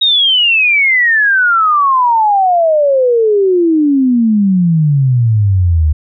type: exponential sweep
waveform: sine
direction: down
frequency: 3800 to 74 Hz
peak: -7 dBFS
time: 0.01-5.93 s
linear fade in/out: 10 ms
effects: none